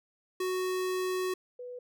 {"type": "tone pair in turn", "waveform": ["square", "sine"], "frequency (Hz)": [369.9, 493.8], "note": ["F#4", "B4"], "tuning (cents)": [0, 0], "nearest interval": "perfect fourth", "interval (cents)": 500, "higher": "second", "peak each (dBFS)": [-30, -39], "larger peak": "first", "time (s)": [[0.4, 1.34], [1.59, 1.79]], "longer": "first", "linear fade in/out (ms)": 5, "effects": []}